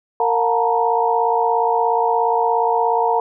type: tone cluster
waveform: sine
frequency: 460.2 / 716 / 891 / 948 Hz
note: A#4 / F5 / A5 / A#5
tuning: -22 / +43 / +22 / +29 cents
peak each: -20 dBFS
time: 0.2-3.2 s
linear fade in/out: 2 ms
effects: none